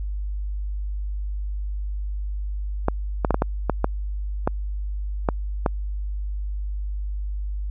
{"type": "clicks", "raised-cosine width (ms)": 1, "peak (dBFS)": -5, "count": 10, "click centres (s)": [2.884, 3.248, 3.307, 3.344, 3.421, 3.697, 3.844, 4.475, 5.288, 5.662], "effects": ["added 50 Hz sine -25 dBFS peak until 7.7 s"]}